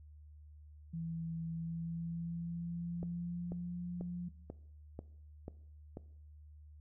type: tone with pitch glide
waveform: sine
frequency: 164.81 to 175.62 Hz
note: E3 to F3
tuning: 0 to +10 cents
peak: -38 dBFS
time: 0.93-4.29 s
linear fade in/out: 10 ms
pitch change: +110 cents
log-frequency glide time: 1.49-3.77 s
type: click train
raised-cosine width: 2 ms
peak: -30 dBFS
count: 7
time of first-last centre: 3.03-5.971 s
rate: 2.04 Hz
effects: noise-tail reverb RT60 0.7 s tail -19 dB re dry + added 75 Hz sine -53 dBFS peak until 6.8 s